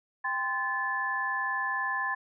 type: tone cluster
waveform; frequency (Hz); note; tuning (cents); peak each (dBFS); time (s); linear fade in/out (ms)
sine; 795 / 1035 / 1738; G5 / C6 / A6; +24 / -19 / -22; -37 / -32 / -30; 0.24-2.15; 10
effects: none